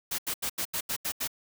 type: noise bursts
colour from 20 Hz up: white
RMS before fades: -31 dBFS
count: 8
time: 0.11-1.277 s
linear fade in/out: 10 ms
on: 75 ms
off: 81 ms
effects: none